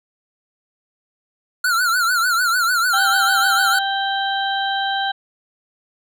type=tone with vibrato; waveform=square; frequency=1417 Hz; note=F6; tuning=25 cents sharp; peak=-16 dBFS; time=1.64-3.79 s; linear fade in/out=5 ms; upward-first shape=triangle; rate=6.7 Hz; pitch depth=130 cents each way
type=harmonic tone; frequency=784 Hz; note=G5; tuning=in tune; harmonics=1 / 2 / 4 / 5; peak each=-21 / -24 / -27 / -28 dBFS; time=2.93-5.12 s; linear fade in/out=10 ms
effects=none